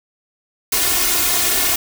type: noise with comb filter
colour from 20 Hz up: white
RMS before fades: -17 dBFS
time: 0.72-1.76 s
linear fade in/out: 5 ms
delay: 2.8 ms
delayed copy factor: +0.95
effects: none